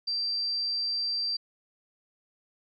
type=tone; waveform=sine; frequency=4699 Hz; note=D8; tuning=in tune; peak=-27 dBFS; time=0.07-1.37 s; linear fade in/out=10 ms; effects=none